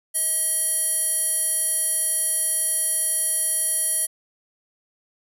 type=tone with band-pass filter; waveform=square; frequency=637 Hz; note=D#5; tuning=41 cents sharp; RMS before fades=-23 dBFS; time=0.14-4.07 s; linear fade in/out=20 ms; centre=11000 Hz; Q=9.2; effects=none